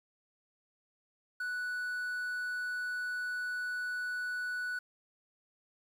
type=tone; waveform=triangle; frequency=1480 Hz; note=F#6; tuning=in tune; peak=-32 dBFS; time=1.4-4.79 s; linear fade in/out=5 ms; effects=10-bit